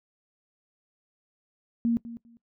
sine tone with echo, 233.1 Hz, A#3, in tune, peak -21 dBFS, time 1.85-1.97 s, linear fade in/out 0 ms, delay 200 ms, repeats 2, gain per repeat -15 dB, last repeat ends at 2.37 s, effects noise-tail reverb RT60 0.1 s tail -19 dB re dry

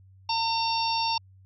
harmonic tone, 910 Hz, A#5, 42 cents flat, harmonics 1 / 3 / 4 / 5 / 6, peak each -26 / -34 / -36 / -32 / -32 dBFS, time 0.29-1.18 s, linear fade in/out 5 ms, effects added 95 Hz sine -51 dBFS peak until 1.45 s

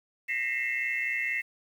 sine tone cluster, 1844 / 2002 / 2126 / 2659 Hz, A#6 / B6 / C7 / E7, -19 / +23 / +27 / +14 cents, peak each -35 / -33 / -30 / -35 dBFS, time 0.28-1.42 s, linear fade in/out 20 ms, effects tanh soft clip ceiling -17 dBFS + 9-bit

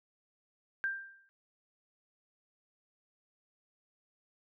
sine tone with exponential decay, 1583 Hz, G6, 17 cents sharp, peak -28 dBFS, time 0.84-1.29 s, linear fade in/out 0 ms, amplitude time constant 97 ms, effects none

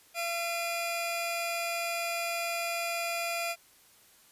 sawtooth tone pair together, 680.5 / 2425 Hz, F5 / D#7, -45 / -45 cents, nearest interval octave + minor seventh, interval 2200 cents, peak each -29 / -31 dBFS, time 0.14-3.56 s, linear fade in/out 50 ms, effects white hiss -60 dBFS RMS until 4.31 s + resampled to 32000 Hz

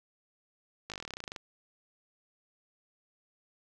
slowing click train, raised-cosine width 0.2 ms, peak -22 dBFS, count 17, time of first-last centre 0.9-1.362 s, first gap 18 ms, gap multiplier 1.06, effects none

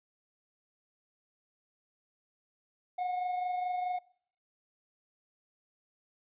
triangle tone pair together, 724 / 748.7 Hz, F#5 / F#5, -38 / +20 cents, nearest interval minor second, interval 58 cents, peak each -29 / -40 dBFS, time 2.98-3.99 s, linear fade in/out 10 ms, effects noise-tail reverb RT60 0.6 s tail -23 dB re dry + resampled to 8000 Hz

